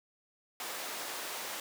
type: high-pass noise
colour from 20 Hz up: pink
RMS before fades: -40 dBFS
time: 0.6-1.6 s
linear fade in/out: 2 ms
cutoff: 550 Hz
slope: 12 dB/octave
effects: none